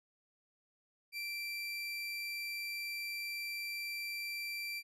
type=tone; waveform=30% pulse; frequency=2349 Hz; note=D7; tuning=in tune; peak=-36 dBFS; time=1.12-4.83 s; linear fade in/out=50 ms; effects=resampled to 32000 Hz